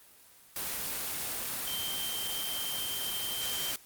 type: tone in noise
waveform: sine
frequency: 3136 Hz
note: G7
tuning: in tune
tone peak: -36 dBFS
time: 1.67-3.71 s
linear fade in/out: 2 ms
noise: white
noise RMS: -35 dBFS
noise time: 0.56-3.76 s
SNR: -4 dB
effects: white hiss -57 dBFS RMS until 3.85 s + Opus 24 kbps